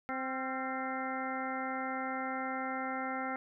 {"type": "harmonic tone with a mistuned harmonic", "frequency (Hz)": 261.4, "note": "C4", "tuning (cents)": -1, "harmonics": [1, 2, 3, 4, 5, 6, 7, 8], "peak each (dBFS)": [-40, -43, -39, -49, -40, -49, -46, -44], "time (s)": [0.09, 3.36], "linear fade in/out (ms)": 0, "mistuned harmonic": 5, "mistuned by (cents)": 66, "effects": []}